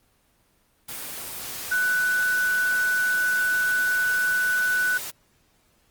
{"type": "tone in noise", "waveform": "sine", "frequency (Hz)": 1490, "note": "F#6", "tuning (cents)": 12, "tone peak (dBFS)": -20, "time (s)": [1.71, 4.98], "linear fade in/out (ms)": 10, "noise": "white", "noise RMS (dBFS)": -34, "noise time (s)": [0.88, 5.11], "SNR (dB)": 11, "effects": ["pink hiss -64 dBFS RMS until 5.9 s", "Opus 24 kbps"]}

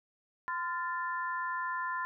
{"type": "chord", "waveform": "sine", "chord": "F major", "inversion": "second", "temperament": "equal with one note detuned", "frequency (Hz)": [1026.2, 1396.9, 1760], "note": ["C6", "F6", "A6"], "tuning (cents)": [-34, 0, 0], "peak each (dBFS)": [-34, -40, -38], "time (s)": [0.48, 2.05], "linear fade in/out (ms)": 0, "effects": []}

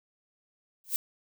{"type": "noise with exponential growth", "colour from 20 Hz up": "violet", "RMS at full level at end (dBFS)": -23, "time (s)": [0.84, 0.96], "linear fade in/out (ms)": 0, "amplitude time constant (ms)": 25, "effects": []}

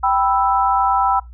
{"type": "chord", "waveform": "sine", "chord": "E minor", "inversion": "first", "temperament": "equal", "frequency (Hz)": [784, 987.8, 1318.5], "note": ["G5", "B5", "E6"], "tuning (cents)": [0, 0, 0], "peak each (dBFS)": [-17, -18, -19], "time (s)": [0.03, 1.2], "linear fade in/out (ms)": 10, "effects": ["noise-tail reverb RT60 0.2 s tail -22 dB re dry", "added 60 Hz sine -35 dBFS peak until 1.33 s"]}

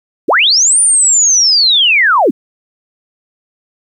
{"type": "linear two-way sweep", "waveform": "sine", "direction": "up then down", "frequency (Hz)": [196, 9397, 196], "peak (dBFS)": -6, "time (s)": [0.28, 2.31], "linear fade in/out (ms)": 10, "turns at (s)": 0.8, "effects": ["8-bit"]}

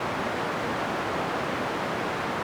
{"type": "band-pass noise", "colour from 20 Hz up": "white", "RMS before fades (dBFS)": -29, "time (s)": [0, 2.43], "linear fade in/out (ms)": 5, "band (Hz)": [120, 1200], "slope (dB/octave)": 12, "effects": []}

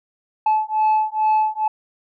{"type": "beating tone pair", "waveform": "sine", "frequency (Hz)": [863, 865.3], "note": ["A5", "A5"], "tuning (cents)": [-34, -29], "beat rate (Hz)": 2.3, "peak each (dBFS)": -17, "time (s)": [0.46, 1.68], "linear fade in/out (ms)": 5, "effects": ["tanh soft clip ceiling -12 dBFS"]}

